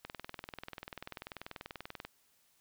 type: click train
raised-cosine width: 0.3 ms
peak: -26 dBFS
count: 42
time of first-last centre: 0.05-2.05 s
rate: 20.5 Hz
effects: white hiss -71 dBFS RMS until 2.6 s